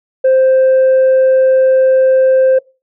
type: tone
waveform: sine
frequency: 523.3 Hz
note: C5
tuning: in tune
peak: -4 dBFS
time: 0.24-2.59 s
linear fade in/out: 10 ms
effects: noise-tail reverb RT60 0.3 s tail -25 dB re dry + tanh soft clip ceiling -5 dBFS